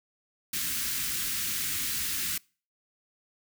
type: band-stop noise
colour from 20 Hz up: white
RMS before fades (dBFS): -31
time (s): 0.53-2.38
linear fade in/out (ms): 5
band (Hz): 310 to 1400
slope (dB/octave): 24
effects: noise-tail reverb RT60 0.4 s tail -26 dB re dry